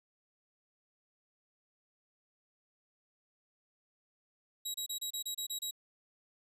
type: tone bursts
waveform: 20% pulse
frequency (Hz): 3851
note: B7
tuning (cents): -44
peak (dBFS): -30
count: 9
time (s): 4.65-5.711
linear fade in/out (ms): 10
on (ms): 93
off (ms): 28
effects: none